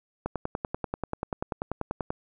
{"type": "click train", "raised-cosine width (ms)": 1, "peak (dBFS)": -15, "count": 20, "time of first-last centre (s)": [0.26, 2.105], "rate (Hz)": 10.3, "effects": []}